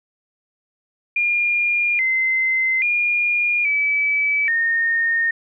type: tone with pitch steps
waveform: sine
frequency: 2414 / 2066 / 2422 / 2297 / 1838 Hz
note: D7 / C7 / D#7 / D7 / A#6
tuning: +47 / -22 / -47 / -39 / -25 cents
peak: -16 dBFS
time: 1.16-5.31 s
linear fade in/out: 5 ms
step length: 830 ms
effects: none